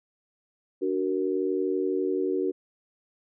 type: chord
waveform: sine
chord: D augmented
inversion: none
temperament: equal with one note detuned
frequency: 293.7 / 374.3 / 466.2 Hz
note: D4 / F#4 / A#4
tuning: 0 / +20 / 0 cents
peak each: -30 / -26 / -31 dBFS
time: 0.81-2.52 s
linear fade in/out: 20 ms
effects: none